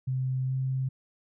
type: tone with pitch glide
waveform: sine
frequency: 130 to 131.59 Hz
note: C3 to C3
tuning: -11 to +10 cents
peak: -26 dBFS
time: 0.07-0.89 s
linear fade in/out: 10 ms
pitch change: +21 cents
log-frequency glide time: 0.46-0.53 s
effects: none

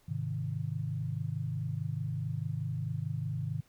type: chord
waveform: sine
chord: Ab major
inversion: none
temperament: equal with one note detuned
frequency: 104.37 / 130.81 / 155.56 Hz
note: Ab2 / C3 / Eb3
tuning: +9 / 0 / 0 cents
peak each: -37 / -36 / -36 dBFS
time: 0.08-3.61 s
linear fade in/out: 10 ms
effects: pink hiss -67 dBFS RMS until 3.68 s

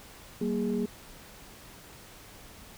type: tone cluster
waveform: sine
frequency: 191.8 / 233.2 / 412.4 Hz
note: G3 / A#3 / G#4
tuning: -37 / +1 / -12 cents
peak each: -31 / -29 / -31 dBFS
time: 0.41-0.86 s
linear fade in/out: 5 ms
effects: tanh soft clip ceiling -20 dBFS + pink hiss -50 dBFS RMS until 2.77 s

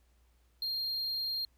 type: tone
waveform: triangle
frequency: 4210 Hz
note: C8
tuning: 10 cents sharp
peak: -31 dBFS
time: 0.62-1.45 s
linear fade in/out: 2 ms
effects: added 60 Hz sine -65 dBFS peak until 1.57 s + pink hiss -74 dBFS RMS until 1.57 s

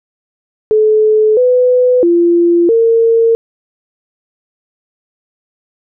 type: tone with pitch steps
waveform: sine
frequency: 431.2 / 500 / 343.6 / 457.1 Hz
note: A4 / B4 / F4 / A#4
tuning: -35 / +21 / -28 / -34 cents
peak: -6 dBFS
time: 0.71-3.35 s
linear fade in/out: 0 ms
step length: 660 ms
effects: none

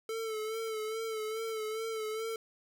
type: tone with vibrato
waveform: square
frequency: 440.9 Hz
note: A4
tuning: 4 cents sharp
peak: -35 dBFS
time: 0.09-2.36 s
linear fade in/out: 2 ms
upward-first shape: sine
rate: 2.4 Hz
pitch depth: 42 cents each way
effects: none

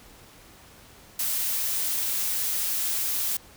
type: noise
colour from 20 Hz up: blue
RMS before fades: -27 dBFS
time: 1.19-3.37 s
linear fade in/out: 5 ms
effects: pink hiss -51 dBFS RMS until 3.56 s

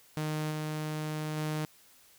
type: tone with level steps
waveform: sawtooth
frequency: 153.9 Hz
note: D#3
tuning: 19 cents flat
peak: -27 / -29 / -27 dBFS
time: 0.17-1.65 s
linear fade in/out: 0 ms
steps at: 0.5 / 1.36 s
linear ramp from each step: 20 ms
effects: white hiss -60 dBFS RMS until 2.18 s

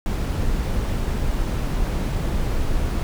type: noise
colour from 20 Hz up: brown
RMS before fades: -22 dBFS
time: 0.06-3.03 s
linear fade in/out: 0 ms
effects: none

